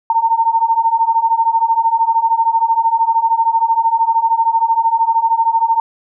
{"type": "beating tone pair", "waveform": "sine", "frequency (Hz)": [902, 915], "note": ["A5", "A#5"], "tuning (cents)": [43, -32], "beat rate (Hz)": 13, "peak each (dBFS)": [-15, -13], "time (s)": [0.1, 5.8], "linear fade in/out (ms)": 2, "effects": []}